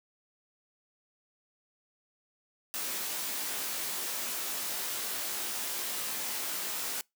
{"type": "noise with comb filter", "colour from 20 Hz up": "white", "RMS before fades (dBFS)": -35, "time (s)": [2.74, 7.01], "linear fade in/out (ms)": 0, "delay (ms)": 19, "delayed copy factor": -0.95, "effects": ["noise-tail reverb RT60 0.2 s tail -26 dB re dry", "high-pass 200 Hz 12 dB/octave"]}